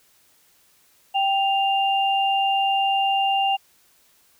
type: tone pair together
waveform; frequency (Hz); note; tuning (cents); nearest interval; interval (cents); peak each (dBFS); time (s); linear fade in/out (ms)
sine; 784 / 2796; G5 / F7; 0 / +1; octave + minor seventh; 2201; -19 / -24; 1.14-3.57; 20
effects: white hiss -59 dBFS RMS until 4.39 s